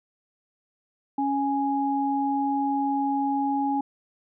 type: tone pair together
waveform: sine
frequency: 277.2 / 830.7 Hz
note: C#4 / G#5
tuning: 0 / 0 cents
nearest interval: octave + perfect fifth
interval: 1900 cents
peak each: -25 dBFS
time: 1.18-3.81 s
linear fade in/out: 5 ms
effects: none